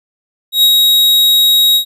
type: tone with ADSR envelope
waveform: 45% pulse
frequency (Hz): 3800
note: A#7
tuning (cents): +33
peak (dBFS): -5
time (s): 0.52-1.85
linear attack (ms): 110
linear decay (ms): 65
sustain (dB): -2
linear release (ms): 92
effects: none